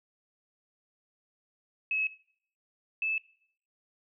sine tone pair in turn, 2578 / 2619 Hz, E7 / E7, -39 / -12 cents, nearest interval unison, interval 27 cents, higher second, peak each -27 dBFS, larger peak neither, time 1.91-2.07 / 3.02-3.18 s, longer neither, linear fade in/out 2 ms, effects noise-tail reverb RT60 0.6 s tail -19 dB re dry

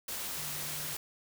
sine tone in noise, 150.9 Hz, D3, 47 cents sharp, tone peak -48 dBFS, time 0.37-0.94 s, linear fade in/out 5 ms, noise white, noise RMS -38 dBFS, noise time 0.08-0.97 s, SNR -13 dB, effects none

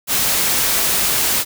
white noise, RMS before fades -17 dBFS, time 0.07-1.45 s, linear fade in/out 50 ms, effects none

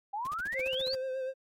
sine exponential sweep, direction up, 784 to 4816 Hz, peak -32 dBFS, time 0.13-0.95 s, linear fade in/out 10 ms
pink noise bursts, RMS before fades -47 dBFS, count 11, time 0.25-0.95 s, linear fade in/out 0 ms, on 20 ms, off 48 ms
triangle tone with vibrato, 523.3 Hz, C5, in tune, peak -30 dBFS, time 0.53-1.34 s, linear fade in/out 50 ms, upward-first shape sine, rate 8.1 Hz, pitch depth 31 cents each way
effects MP3 64 kbps

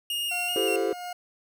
45% pulse tone with vibrato, 2794 Hz, F7, in tune, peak -27 dBFS, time 0.1-0.76 s, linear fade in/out 2 ms, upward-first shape square, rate 2.6 Hz, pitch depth 32 cents each way
40% pulse tone with tremolo, 714 Hz, F5, 38 cents sharp, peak -32 dBFS, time 0.31-1.13 s, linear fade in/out 5 ms, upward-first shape sine, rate 2.8 Hz, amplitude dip 40%
triangle chord, A minor seventh, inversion second, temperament equal with one note detuned, 337.9 / 392 / 440 / 523.3 Hz, E4 / G4 / A4 / C5, +43 / 0 / 0 / 0 cents, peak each -29 / -26 / -27 / -29 dBFS, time 0.56-0.93 s, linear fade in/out 2 ms
effects none

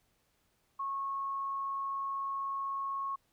sine tone, 1096 Hz, C#6, 20 cents flat, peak -33 dBFS, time 0.79-3.16 s, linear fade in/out 10 ms, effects pink hiss -74 dBFS RMS until 3.32 s

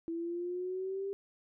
sine exponential sweep, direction up, 329.6 to 398.1 Hz, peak -34 dBFS, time 0.08-1.13 s, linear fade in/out 0 ms, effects none

